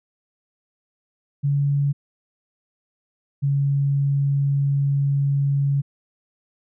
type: tone pair in turn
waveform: sine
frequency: 141.8 / 140.09 Hz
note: C#3 / C#3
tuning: +40 / +19 cents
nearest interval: unison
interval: 21 cents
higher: first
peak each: -17 dBFS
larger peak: neither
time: 1.43-1.93 / 3.42-5.82 s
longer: second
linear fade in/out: 20 ms
effects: none